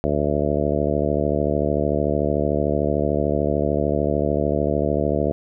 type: harmonic tone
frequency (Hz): 73.42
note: D2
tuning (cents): 0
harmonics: 1 / 2 / 3 / 4 / 5 / 6 / 7 / 8 / 9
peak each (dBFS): -27 / -27 / -27 / -27 / -27 / -27 / -27 / -27 / -27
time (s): 0.04-5.32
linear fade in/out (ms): 0
effects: none